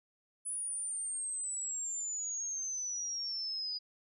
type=exponential sweep; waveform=sine; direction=down; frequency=9956 to 4908 Hz; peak=-35 dBFS; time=0.45-3.79 s; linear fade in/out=20 ms; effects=none